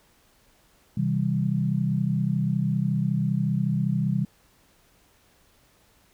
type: chord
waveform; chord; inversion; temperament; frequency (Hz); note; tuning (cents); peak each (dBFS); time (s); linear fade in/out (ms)
sine; C major; none; equal with one note detuned; 130.81 / 161.52 / 196; C3 / E3 / G3; 0 / -35 / 0; -26; 0.97-4.25; 5
effects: pink hiss -61 dBFS RMS until 6.13 s